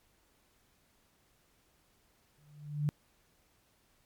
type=tone with exponential growth; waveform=sine; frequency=147.7 Hz; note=D3; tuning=10 cents sharp; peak=-25 dBFS; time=2.38-2.89 s; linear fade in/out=0 ms; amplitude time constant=110 ms; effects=pink hiss -70 dBFS RMS until 4.05 s + MP3 96 kbps